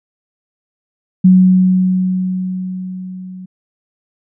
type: tone with level ramp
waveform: sine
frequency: 185 Hz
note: F#3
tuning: in tune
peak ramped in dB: -3 to -28 dBFS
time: 1.24-3.46 s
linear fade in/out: 10 ms
effects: none